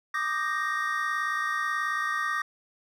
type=chord; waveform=triangle; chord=Eb major seventh; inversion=third; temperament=equal with one note detuned; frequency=1174.7 / 1233.1 / 1568 / 1864.7 Hz; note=D6 / Eb6 / G6 / Bb6; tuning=0 / -16 / 0 / 0 cents; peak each=-30 / -31 / -34 / -28 dBFS; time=0.14-2.42 s; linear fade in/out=5 ms; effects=none